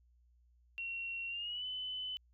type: tone with pitch glide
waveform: sine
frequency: 2735 to 3017 Hz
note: F7 to F#7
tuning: -37 to +33 cents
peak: -38 dBFS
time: 0.78-2.17 s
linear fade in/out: 0 ms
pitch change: +170 cents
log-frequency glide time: 1.28-1.66 s
effects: added 60 Hz sine -65 dBFS peak until 2.33 s